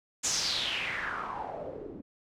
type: noise with low-pass filter sweep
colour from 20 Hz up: white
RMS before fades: -34 dBFS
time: 0.23-2.02 s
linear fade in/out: 20 ms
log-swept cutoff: 7200 to 290 Hz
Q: 4.8
effects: none